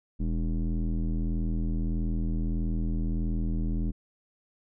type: tone with low-pass filter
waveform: square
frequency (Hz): 40.8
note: E1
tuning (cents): -17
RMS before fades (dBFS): -28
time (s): 0.19-3.92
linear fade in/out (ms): 20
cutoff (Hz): 250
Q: 3.3
effects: none